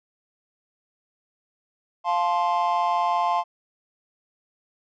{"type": "chord", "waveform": "triangle", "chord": "F major", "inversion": "none", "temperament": "just", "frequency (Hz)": [698.5, 873.1, 1047.7], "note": ["F5", "A5", "C6"], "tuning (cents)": [0, -14, 2], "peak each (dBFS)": -22, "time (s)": [2.04, 3.44], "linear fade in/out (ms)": 50, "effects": ["tanh soft clip ceiling -11 dBFS", "resampled to 16000 Hz"]}